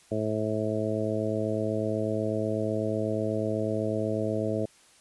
harmonic tone, 108.1 Hz, A2, 30 cents flat, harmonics 1 / 2 / 3 / 4 / 5 / 6, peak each -33 / -33 / -33 / -33 / -33 / -33 dBFS, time 0.11-4.66 s, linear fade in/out 10 ms, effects white hiss -58 dBFS RMS until 5 s + resampled to 24000 Hz

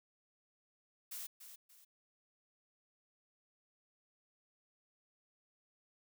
blue noise with echo, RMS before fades -45 dBFS, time 1.11-1.27 s, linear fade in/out 10 ms, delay 290 ms, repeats 2, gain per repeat -9 dB, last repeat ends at 1.85 s, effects none

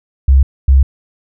sine tone pair in turn, 67.1 / 67.1 Hz, C2 / C2, +44 / +44 cents, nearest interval unison, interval 0 cents, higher neither, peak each -4 dBFS, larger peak neither, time 0.28-0.43 / 0.68-0.83 s, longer neither, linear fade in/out 5 ms, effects none

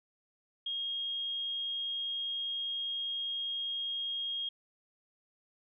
sine tone, 3255 Hz, G#7, 36 cents flat, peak -33 dBFS, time 0.66-4.49 s, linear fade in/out 5 ms, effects none

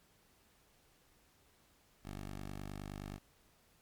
10% pulse tone, 49.58 Hz, G1, 20 cents sharp, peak -35 dBFS, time 2.03-3.2 s, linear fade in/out 50 ms, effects pink hiss -69 dBFS RMS until 3.81 s + MP3 96 kbps

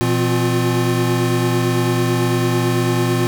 square tone cluster, 120.4 / 169.1 / 256.4 / 352.2 Hz, B2 / E3 / C4 / F4, -44 / +44 / -35 / +15 cents, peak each -19 / -25 / -23 / -21 dBFS, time 0.01-3.27 s, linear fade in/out 0 ms, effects none

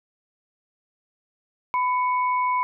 sine tone pair together, 999.6 / 2217 Hz, B5 / C#7, +21 / 0 cents, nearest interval octave + major second, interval 1379 cents, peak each -20 / -31 dBFS, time 1.74-2.63 s, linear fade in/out 0 ms, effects none

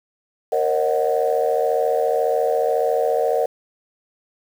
sine chord, D# minor seventh, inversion second, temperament equal with one note detuned, 466.2 / 540.5 / 622.3 / 740 Hz, A#4 / C#5 / D#5 / F#5, 0 / -44 / 0 / 0 cents, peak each -20 / -22 / -22 / -23 dBFS, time 0.52-3.46 s, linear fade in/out 5 ms, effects tanh soft clip ceiling -8 dBFS + 7-bit

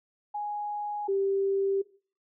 sine tone pair in turn, 830.6 / 392 Hz, G#5 / G4, 0 / 0 cents, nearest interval octave + minor second, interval 1300 cents, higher first, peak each -30 / -24 dBFS, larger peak second, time 0.34-1.08 / 1.08-1.82 s, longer neither, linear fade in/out 10 ms, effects noise-tail reverb RT60 0.4 s tail -18 dB re dry

